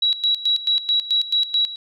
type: tone with tremolo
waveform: sine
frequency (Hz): 3891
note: B7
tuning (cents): -27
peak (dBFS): -15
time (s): 0.02-1.76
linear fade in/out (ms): 5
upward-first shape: square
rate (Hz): 4.6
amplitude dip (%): 80
effects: none